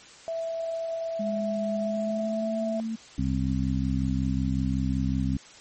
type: tone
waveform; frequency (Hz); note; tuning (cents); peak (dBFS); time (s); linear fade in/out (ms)
sine; 659.3; E5; 0; -28; 0.28-2.8; 0
type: tone with pitch glide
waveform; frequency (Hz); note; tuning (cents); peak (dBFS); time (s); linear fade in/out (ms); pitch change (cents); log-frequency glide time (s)
sine; 207.7 to 223.9; G#3 to A3; 0 to +30; -28; 1.19-2.96; 10; +130; 1.79-2.59
type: harmonic tone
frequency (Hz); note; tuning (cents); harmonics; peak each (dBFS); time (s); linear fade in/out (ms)
65.41; C2; 0; 1 / 2 / 3 / 4; -29 / -29 / -29 / -29; 3.18-5.37; 5
effects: white hiss -49 dBFS RMS until 5.6 s + MP3 32 kbps